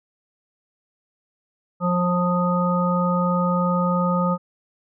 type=harmonic tone; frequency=177.7 Hz; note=F3; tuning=30 cents sharp; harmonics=1 / 3 / 5 / 7; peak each=-20 / -25 / -29 / -24 dBFS; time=1.8-4.38 s; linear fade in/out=50 ms; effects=none